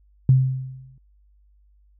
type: tone with exponential decay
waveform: sine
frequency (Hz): 130.81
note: C3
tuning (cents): 0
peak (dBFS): -9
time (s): 0.29-0.98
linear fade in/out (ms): 2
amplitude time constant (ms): 150
effects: added 50 Hz sine -54 dBFS peak until 1.99 s